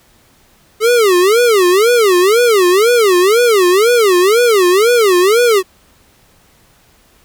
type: tone with vibrato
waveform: square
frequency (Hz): 415.3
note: G#4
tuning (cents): 0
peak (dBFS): -8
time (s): 0.8-5.63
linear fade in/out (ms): 50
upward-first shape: sine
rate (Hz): 2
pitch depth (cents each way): 280
effects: pink hiss -50 dBFS RMS until 7.24 s